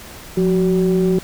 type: ring-modulated tone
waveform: triangle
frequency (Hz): 99.1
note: G2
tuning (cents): +19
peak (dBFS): -8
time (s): 0.37-1.19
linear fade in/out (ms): 5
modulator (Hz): 277
effects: pink hiss -37 dBFS RMS until 1.23 s